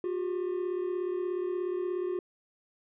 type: tone pair together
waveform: triangle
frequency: 358.3 / 395.1 Hz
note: F4 / G4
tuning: +44 / +14 cents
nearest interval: major second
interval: 170 cents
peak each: -28 / -34 dBFS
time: 0.04-2.19 s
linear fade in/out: 2 ms
effects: tanh soft clip ceiling -20 dBFS + resampled to 8000 Hz